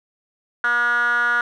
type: tone with band-pass filter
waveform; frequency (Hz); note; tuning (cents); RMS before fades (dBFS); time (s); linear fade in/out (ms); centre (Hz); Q
10% pulse; 240; B3; -49; -19; 0.64-1.41; 2; 1500; 9.2
effects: none